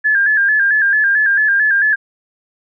sine tone with vibrato, 1661.2 Hz, G#6, in tune, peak -10 dBFS, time 0.04-1.96 s, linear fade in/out 20 ms, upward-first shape square, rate 4.5 Hz, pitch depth 62 cents each way, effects none

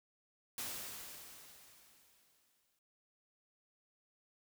white noise with exponential decay, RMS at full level -41 dBFS, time 0.58-2.79 s, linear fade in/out 2 ms, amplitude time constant 480 ms, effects none

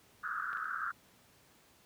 pink band-pass noise, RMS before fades -38 dBFS, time 0.23-0.92 s, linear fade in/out 10 ms, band 1200 to 1600 Hz, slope 96 dB/octave
clicks, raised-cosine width 0.3 ms, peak -34 / -38 / -42 dBFS, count 3, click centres 0.531 / 0.572 / 0.644 s
effects pink hiss -64 dBFS RMS until 1.85 s + high-pass 80 Hz 12 dB/octave

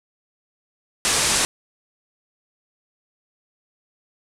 white low-pass noise, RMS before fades -20 dBFS, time 1.05-1.45 s, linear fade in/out 0 ms, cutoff 10000 Hz, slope 48 dB/octave, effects none

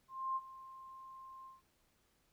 sine tone with ADSR envelope, 1056 Hz, C6, 16 cents sharp, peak -33 dBFS, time 0.08-1.62 s, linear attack 280 ms, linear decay 41 ms, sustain -17 dB, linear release 160 ms, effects pink hiss -75 dBFS RMS until 2.32 s

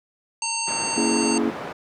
harmonic tone, 911 Hz, A#5, 40 cents flat, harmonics 1 / 3 / 5 / 7 / 9, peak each -30 / -30 / -30 / -30 / -30 dBFS, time 0.42-1.38 s, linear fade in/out 2 ms
white band-pass noise, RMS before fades -33 dBFS, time 0.67-1.73 s, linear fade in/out 10 ms, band 140 to 1100 Hz, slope 12 dB/octave
triangle chord, A# half-diminished seventh, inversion none, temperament equal with one note detuned, 233.1 / 277.2 / 329.6 / 422.3 Hz, A#3 / C#4 / E4 / G#4, 0 / 0 / 0 / +29 cents, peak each -22 / -24 / -23 / -25 dBFS, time 0.96-1.51 s, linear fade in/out 20 ms
effects none

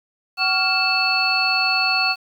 sine tone cluster, 756 / 1127 / 1398 / 2642 / 4402 Hz, F#5 / C#6 / F6 / E7 / C#8, +37 / +28 / +1 / +3 / -13 cents, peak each -25 / -29 / -25 / -20 / -21 dBFS, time 0.37-2.16 s, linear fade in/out 50 ms, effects 8-bit

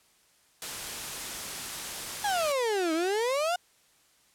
white noise, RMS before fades -36 dBFS, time 0.62-2.52 s, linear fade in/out 0 ms
35% pulse exponential two-way sweep, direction down then up, 850 to 311.1 to 733 Hz, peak -24 dBFS, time 2.24-3.56 s, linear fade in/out 5 ms, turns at 2.93 s
effects white hiss -64 dBFS RMS until 4.34 s + low-pass 11000 Hz 12 dB/octave

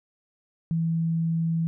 sine tone, 164.5 Hz, E3, 3 cents flat, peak -22 dBFS, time 0.71-1.67 s, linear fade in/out 0 ms, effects none

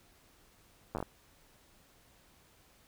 slowing click train, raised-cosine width 1 ms, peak -22 dBFS, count 6, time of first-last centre 0.95-1.027 s, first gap 9 ms, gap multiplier 1.27, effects pink hiss -64 dBFS RMS until 2.87 s

